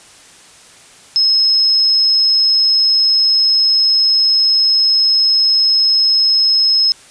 sine tone, 5170 Hz, E8, 34 cents flat, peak -9 dBFS, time 1.16-6.92 s, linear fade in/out 0 ms, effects white hiss -42 dBFS RMS until 7.1 s + resampled to 22050 Hz

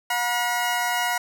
20% pulse tone pair together, 720.7 / 962 Hz, F#5 / B5, -46 / -46 cents, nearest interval perfect fourth, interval 500 cents, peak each -20 dBFS, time 0.1-1.18 s, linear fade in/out 5 ms, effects none

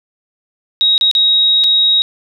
sine tone with dropouts, 3793 Hz, A#7, 29 cents sharp, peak -8 dBFS, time 0.81-2.02 s, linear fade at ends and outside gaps 0 ms, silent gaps 0.979-1.011 / 1.113-1.151 / 1.638-1.642 s, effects none

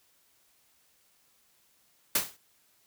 white noise with exponential decay, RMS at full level -22 dBFS, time 2.15-2.37 s, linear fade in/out 5 ms, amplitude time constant 47 ms, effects white hiss -67 dBFS RMS until 2.86 s

